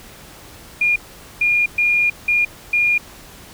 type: tone bursts at uneven times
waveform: sine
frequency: 2422 Hz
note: D#7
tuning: 47 cents flat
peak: -13 dBFS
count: 5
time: 0.81-0.96 / 1.41-1.66 / 1.78-2.1 / 2.28-2.45 / 2.73-2.98 s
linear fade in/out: 5 ms
effects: pink hiss -41 dBFS RMS until 3.53 s